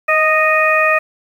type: harmonic tone with a mistuned harmonic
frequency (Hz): 620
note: D#5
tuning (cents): -6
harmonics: 1 / 2 / 3 / 4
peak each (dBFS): -16 / -16 / -16 / -16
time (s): 0.08-0.99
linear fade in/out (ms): 10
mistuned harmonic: 1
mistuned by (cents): +20
effects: 7-bit